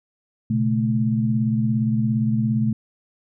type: tone cluster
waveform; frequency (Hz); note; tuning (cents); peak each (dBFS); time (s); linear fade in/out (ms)
sine; 120.9 / 138.3 / 217.9; B2 / C#3 / A3; -36 / -4 / -17; -22 / -27 / -20; 0.5-2.73; 5
effects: none